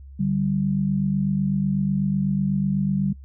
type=tone pair together; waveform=sine; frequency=146.7 / 194.76 Hz; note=D3 / G3; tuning=-2 / -11 cents; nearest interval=perfect fourth; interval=491 cents; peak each=-24 / -21 dBFS; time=0.19-3.13 s; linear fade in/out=10 ms; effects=noise-tail reverb RT60 0.1 s tail -24 dB re dry + added 68 Hz sine -39 dBFS peak until 3.24 s